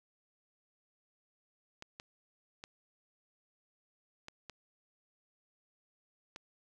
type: clicks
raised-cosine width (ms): 0.2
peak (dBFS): -28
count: 6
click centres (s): 1.824 / 1.999 / 2.639 / 4.284 / 4.497 / 6.361
effects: none